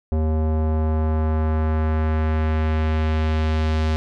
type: tone with low-pass filter sweep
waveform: square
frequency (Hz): 78.4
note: D#2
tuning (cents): +14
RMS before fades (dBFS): -20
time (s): 0.12-3.96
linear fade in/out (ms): 0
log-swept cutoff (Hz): 600 to 4600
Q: 1
effects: none